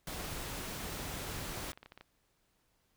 pink noise, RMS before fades -41 dBFS, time 0.07-1.72 s, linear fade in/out 2 ms
clicks, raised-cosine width 0.3 ms, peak -34 dBFS, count 10, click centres 1.547 / 1.626 / 1.691 / 1.732 / 1.775 / 1.83 / 1.86 / 1.921 / 1.976 / 2.01 s
effects pink hiss -75 dBFS RMS until 2.96 s

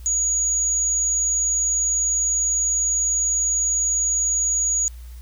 sine tone, 6760 Hz, G#8, 30 cents sharp, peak -18 dBFS, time 0.06-4.88 s, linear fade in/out 0 ms, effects added 60 Hz sine -35 dBFS peak until 5.21 s + white hiss -53 dBFS RMS until 5.21 s

